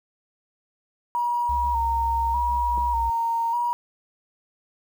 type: tone with vibrato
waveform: sine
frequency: 941 Hz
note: A#5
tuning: 16 cents sharp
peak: -21 dBFS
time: 1.15-3.73 s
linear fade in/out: 0 ms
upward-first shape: square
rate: 0.84 Hz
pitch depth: 32 cents each way
type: tone with pitch glide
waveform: sine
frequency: 66.4 to 61.95 Hz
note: C2 to B1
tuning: +26 to +6 cents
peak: -27 dBFS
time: 1.49-3.1 s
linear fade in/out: 5 ms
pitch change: -120 cents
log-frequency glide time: 2.19-2.7 s
type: clicks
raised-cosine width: 2 ms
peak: -28 dBFS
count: 2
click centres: 2.776 / 2.782 s
effects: 8-bit